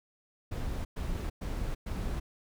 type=noise bursts; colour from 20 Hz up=brown; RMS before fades=-34 dBFS; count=4; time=0.51-2.2 s; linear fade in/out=10 ms; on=340 ms; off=110 ms; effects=none